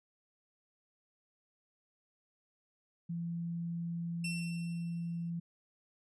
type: tone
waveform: sine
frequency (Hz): 169.5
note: E3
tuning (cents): +49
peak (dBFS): -35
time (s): 3.09-5.4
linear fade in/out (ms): 10
type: tone with exponential decay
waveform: sawtooth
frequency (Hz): 2697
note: E7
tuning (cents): +39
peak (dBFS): -33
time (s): 4.24-5.3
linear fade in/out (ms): 5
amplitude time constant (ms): 230
effects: resampled to 24000 Hz